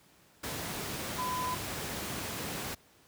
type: tone in noise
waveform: sine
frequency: 1006 Hz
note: B5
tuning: 32 cents sharp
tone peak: -32 dBFS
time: 1.18-1.55 s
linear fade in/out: 10 ms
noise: pink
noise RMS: -37 dBFS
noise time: 0.43-2.75 s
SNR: +2 dB
effects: pink hiss -62 dBFS RMS until 3.07 s + high-pass 80 Hz 12 dB/octave